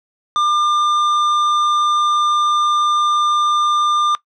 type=tone with tanh clipping; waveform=sine; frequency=1199 Hz; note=D6; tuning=36 cents sharp; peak=-15 dBFS; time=0.36-4.15 s; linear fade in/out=0 ms; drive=13 dB; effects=noise-tail reverb RT60 0.1 s tail -18 dB re dry + low-pass 6000 Hz 12 dB/octave